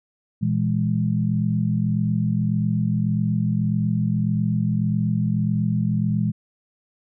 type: tone cluster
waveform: sine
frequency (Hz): 117.5 / 164.9 / 206.6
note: A#2 / E3 / G#3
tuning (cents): +14 / +1 / -9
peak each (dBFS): -23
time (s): 0.41-6.32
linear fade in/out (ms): 20
effects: none